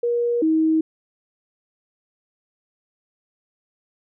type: tone pair in turn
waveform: sine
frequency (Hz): 476.1 / 317.8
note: A#4 / D#4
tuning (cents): +37 / +37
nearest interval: perfect fifth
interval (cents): 700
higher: first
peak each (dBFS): -18 / -15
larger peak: second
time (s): 0.03-0.42 / 0.42-0.81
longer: neither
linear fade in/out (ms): 5
effects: none